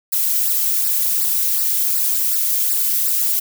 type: noise with flanger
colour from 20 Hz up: violet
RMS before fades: -18 dBFS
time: 0.12-3.4 s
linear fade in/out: 10 ms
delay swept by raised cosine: 0.3 to 2.9 ms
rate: 2.7 Hz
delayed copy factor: -0.9
effects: none